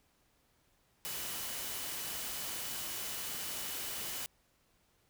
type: tone in noise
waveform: sine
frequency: 2967 Hz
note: F#7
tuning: 4 cents sharp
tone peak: -51 dBFS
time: 1.05-4.26 s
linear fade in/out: 0 ms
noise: white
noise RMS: -40 dBFS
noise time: 1.05-4.26 s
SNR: -14 dB
effects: pink hiss -72 dBFS RMS until 5.09 s